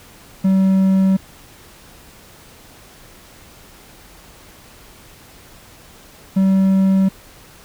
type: tone pair in turn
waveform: triangle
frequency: 191.1 / 191.89 Hz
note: G3 / G3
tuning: -44 / -37 cents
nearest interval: unison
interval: 7 cents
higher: second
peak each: -9 dBFS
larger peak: neither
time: 0.44-1.17 / 6.36-7.09 s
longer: neither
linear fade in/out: 10 ms
effects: pink hiss -44 dBFS RMS until 7.64 s